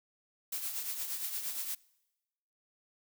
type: noise with tremolo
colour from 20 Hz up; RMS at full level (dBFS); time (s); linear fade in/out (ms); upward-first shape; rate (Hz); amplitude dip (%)
blue; -35; 0.52-1.75; 5; triangle; 8.6; 60
effects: noise-tail reverb RT60 1.0 s tail -24 dB re dry